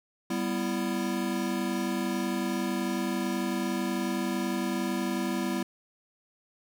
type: chord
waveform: square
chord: E minor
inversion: first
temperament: equal with one note detuned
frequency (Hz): 196 / 246.9 / 334.2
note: G3 / B3 / E4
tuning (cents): 0 / 0 / +24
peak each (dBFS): -33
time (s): 0.3-5.63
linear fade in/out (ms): 5
effects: none